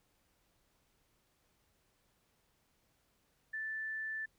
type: tone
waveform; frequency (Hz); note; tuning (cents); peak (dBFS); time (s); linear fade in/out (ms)
sine; 1760; A6; 0; -37; 3.53-4.26; 10
effects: pink hiss -75 dBFS RMS until 4.38 s